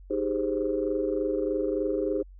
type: chord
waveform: sine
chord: Ab major seventh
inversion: second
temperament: equal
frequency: 311.1 / 392 / 415.3 / 523.3 Hz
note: Eb4 / G4 / Ab4 / C5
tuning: 0 / 0 / 0 / 0 cents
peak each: -30 dBFS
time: 0.1-2.23 s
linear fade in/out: 10 ms
effects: tanh soft clip ceiling -15 dBFS + added 46 Hz sine -45 dBFS peak until 2.39 s